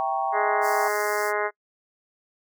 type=chord; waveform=sine; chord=E diminished seventh; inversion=none; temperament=equal; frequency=659.3 / 784 / 932.3 / 1108.7 Hz; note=E5 / G5 / Bb5 / Db6; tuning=0 / 0 / 0 / 0 cents; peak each=-31 / -25 / -31 / -30 dBFS; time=0-0.88 s; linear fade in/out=0 ms
type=harmonic tone; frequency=208.7 Hz; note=G#3; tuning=9 cents sharp; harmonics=2 / 3 / 4 / 5 / 6 / 7 / 8 / 9 / 10; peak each=-28 / -30 / -31 / -32 / -33 / -33 / -34 / -35 / -35 dBFS; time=0.32-1.51 s; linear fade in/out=50 ms
type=high-pass noise; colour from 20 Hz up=pink; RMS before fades=-38 dBFS; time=0.61-1.33 s; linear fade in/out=50 ms; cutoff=4600 Hz; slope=96 dB/octave
effects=noise-tail reverb RT60 0.1 s tail -26 dB re dry